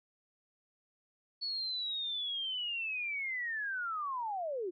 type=linear sweep; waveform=sine; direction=down; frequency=4435 to 334.8 Hz; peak=-34 dBFS; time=1.41-4.71 s; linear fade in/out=20 ms; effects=none